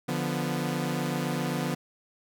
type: chord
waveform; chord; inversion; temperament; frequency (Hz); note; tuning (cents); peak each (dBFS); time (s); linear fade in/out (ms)
sawtooth; B diminished; first; equal; 146.83 / 174.61 / 246.9; D3 / F3 / B3; 0 / 0 / 0; -28; 0.08-1.75; 10
effects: none